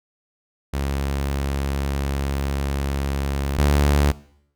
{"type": "tone pair in turn", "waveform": "sawtooth", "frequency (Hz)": [69.3, 71.89], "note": ["C#2", "D2"], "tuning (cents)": [0, -36], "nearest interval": "minor second", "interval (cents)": 64, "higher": "second", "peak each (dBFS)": [-18, -11], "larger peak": "second", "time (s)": [[0.73, 3.58], [3.58, 4.12]], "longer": "first", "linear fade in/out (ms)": 10, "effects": ["noise-tail reverb RT60 0.7 s tail -21 dB re dry"]}